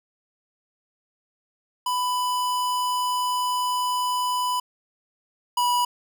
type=tone pair in turn; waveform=square; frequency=995 / 977.9 Hz; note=B5 / B5; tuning=+13 / -17 cents; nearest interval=unison; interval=30 cents; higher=first; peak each=-23 / -20 dBFS; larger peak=second; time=1.86-4.6 / 5.57-5.85 s; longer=first; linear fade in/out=5 ms; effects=10-bit